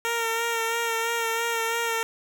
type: tone with vibrato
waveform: 10% pulse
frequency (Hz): 460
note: A#4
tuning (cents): -23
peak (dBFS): -16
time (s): 0.05-2.03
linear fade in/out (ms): 0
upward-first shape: sine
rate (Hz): 3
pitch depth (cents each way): 27
effects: none